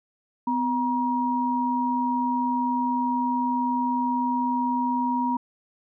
sine tone pair together, 252.2 / 951 Hz, B3 / A#5, +36 / +34 cents, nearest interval octave + major seventh, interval 2298 cents, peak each -25 / -24 dBFS, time 0.47-5.37 s, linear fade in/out 5 ms, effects none

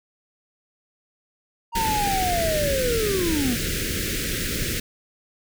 triangle linear sweep, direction down, 938 to 221.3 Hz, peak -20 dBFS, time 1.72-3.57 s, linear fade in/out 50 ms
pink band-stop noise, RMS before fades -26 dBFS, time 1.75-4.8 s, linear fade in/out 5 ms, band 510 to 1500 Hz, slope 48 dB/octave
effects none

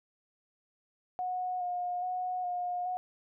sine tone with vibrato, 723 Hz, F#5, 40 cents flat, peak -31 dBFS, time 1.19-2.97 s, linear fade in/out 0 ms, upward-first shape square, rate 1.2 Hz, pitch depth 19 cents each way, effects none

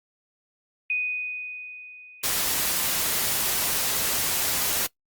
sine tone with exponential decay, 2489 Hz, D#7, in tune, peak -22 dBFS, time 0.9-3.07 s, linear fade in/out 2 ms, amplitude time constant 470 ms
white noise, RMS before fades -25 dBFS, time 2.23-4.87 s, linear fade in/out 10 ms
effects noise-tail reverb RT60 0.1 s tail -21 dB re dry + Opus 32 kbps

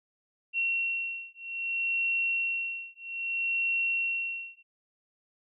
sine beating tone pair, 2728 / 2728.62 Hz, F7 / F7, -41 / -41 cents, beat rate 0.62 Hz, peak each -31 dBFS, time 0.53-4.63 s, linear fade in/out 50 ms, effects none

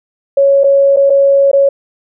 sine tone with dropouts, 554.4 Hz, C#5, in tune, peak -5 dBFS, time 0.37-1.69 s, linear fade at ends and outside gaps 5 ms, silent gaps 0.636-0.641 / 0.963-0.969 / 1.098-1.102 / 1.515-1.531 s, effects none

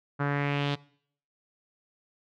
sawtooth tone with low-pass filter sweep, 143 Hz, D3, 46 cents flat, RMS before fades -28 dBFS, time 0.19-0.76 s, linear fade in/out 20 ms, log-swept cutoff 1400 to 3800 Hz, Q 3, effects noise-tail reverb RT60 0.6 s tail -22 dB re dry

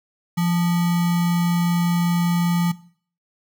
sine tone with sample-and-hold, 172.6 Hz, F3, 20 cents flat, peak -17 dBFS, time 0.37-2.72 s, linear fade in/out 10 ms, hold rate 1050 Hz, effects noise-tail reverb RT60 0.5 s tail -18 dB re dry

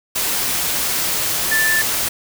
sine tone in noise, 1760 Hz, A6, in tune, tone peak -15 dBFS, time 1.51-1.82 s, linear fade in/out 10 ms, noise white, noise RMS -20 dBFS, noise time 0.15-2.09 s, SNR +2 dB, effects none

